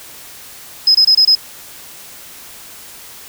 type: tone bursts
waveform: sine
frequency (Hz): 5090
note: D#8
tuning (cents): +39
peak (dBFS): -6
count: 5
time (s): 0.87-1.352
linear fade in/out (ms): 5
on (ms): 78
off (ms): 23
effects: white hiss -36 dBFS RMS until 3.28 s